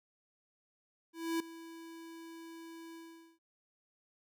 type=tone with ADSR envelope; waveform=square; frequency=330 Hz; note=E4; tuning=2 cents sharp; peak=-31 dBFS; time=1.13-3.39 s; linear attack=270 ms; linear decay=4 ms; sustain=-17 dB; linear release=440 ms; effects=none